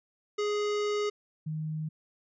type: tone pair in turn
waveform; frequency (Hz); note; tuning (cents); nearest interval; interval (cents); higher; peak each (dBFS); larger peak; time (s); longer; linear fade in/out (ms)
square / sine; 416 / 155.82; G#4 / D#3; +3 / +3; octave + perfect fourth; 1700; first; -28 / -31; first; 0.38-1.1 / 1.46-1.89; first; 10
effects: resampled to 16000 Hz